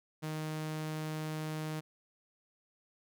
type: tone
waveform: sawtooth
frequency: 155.56 Hz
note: D#3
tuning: in tune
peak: -32 dBFS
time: 0.22-1.81 s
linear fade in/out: 20 ms
effects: none